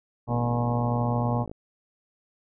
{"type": "harmonic tone", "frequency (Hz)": 120, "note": "B2", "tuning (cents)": -49, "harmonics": [1, 2, 4, 5, 6, 7, 8, 9], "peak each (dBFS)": [-25, -29, -35, -34, -35, -33, -38, -37], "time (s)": [0.27, 1.46], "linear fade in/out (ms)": 50}
{"type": "click train", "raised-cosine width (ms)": 2, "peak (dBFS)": -25, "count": 67, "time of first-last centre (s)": [0.29, 1.514], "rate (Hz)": 53.9}
{"effects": []}